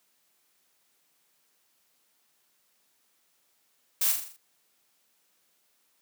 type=noise with echo; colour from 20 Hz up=blue; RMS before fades=-25 dBFS; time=4.01-4.12 s; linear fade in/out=5 ms; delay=41 ms; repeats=6; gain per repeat=-5 dB; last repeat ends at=4.366 s; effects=white hiss -70 dBFS RMS until 6.01 s + high-pass 150 Hz 12 dB/octave